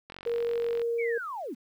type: click train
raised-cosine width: 0.3 ms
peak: -26 dBFS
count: 34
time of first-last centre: 0.1-0.817 s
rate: 46 Hz
type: tone with pitch glide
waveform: sine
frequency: 470 to 466.2 Hz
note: A#4 to A#4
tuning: +14 to 0 cents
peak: -26 dBFS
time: 0.26-1.18 s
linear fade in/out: 5 ms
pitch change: -14 cents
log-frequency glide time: 0.48-1.02 s
type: linear sweep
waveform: sine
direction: down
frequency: 2349 to 190.1 Hz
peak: -33 dBFS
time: 0.98-1.55 s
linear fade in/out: 20 ms
effects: 10-bit